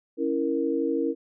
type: chord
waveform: sine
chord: A# diminished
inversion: first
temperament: equal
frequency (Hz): 277.2 / 329.6 / 466.2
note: C#4 / E4 / A#4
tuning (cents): 0 / 0 / 0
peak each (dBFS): -28 / -27 / -27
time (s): 0.17-1.15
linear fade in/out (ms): 50
effects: none